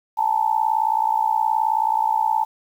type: tone with amplitude modulation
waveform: sine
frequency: 880 Hz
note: A5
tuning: in tune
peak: -13 dBFS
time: 0.17-2.45 s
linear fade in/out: 20 ms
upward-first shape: sine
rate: 58.9 Hz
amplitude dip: 90%
effects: 8-bit